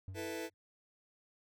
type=tone with exponential decay; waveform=triangle; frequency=94.7 Hz; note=F#2; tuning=41 cents sharp; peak=-38 dBFS; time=0.08-0.54 s; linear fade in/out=0 ms; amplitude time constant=100 ms
type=chord; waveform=sawtooth; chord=E suspended fourth; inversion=none; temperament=just; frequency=329.6 / 439.5 / 494.4 Hz; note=E4 / A4 / B4; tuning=0 / -2 / +2 cents; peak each=-38 / -40 / -40 dBFS; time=0.14-0.5 s; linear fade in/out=50 ms
effects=none